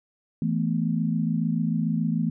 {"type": "chord", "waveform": "sine", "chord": "E suspended fourth", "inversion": "none", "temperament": "equal", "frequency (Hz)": [164.81, 220, 246.9], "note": ["E3", "A3", "B3"], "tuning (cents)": [0, 0, 0], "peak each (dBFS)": [-25, -26, -29], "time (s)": [0.42, 2.3], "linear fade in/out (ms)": 2, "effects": []}